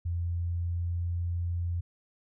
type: tone with pitch glide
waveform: sine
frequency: 85.9 to 86.55 Hz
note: F2 to F2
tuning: -28 to -15 cents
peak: -28 dBFS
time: 0.05-1.81 s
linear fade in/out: 10 ms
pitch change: +13 cents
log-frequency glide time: 0.16-1.14 s
effects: none